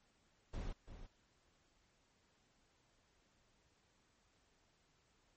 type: noise with echo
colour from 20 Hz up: brown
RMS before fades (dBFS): -43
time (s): 0.53-0.73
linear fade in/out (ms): 10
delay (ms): 340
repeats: 1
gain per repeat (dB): -10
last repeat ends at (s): 1.07
effects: pink hiss -75 dBFS RMS until 5.36 s + MP3 32 kbps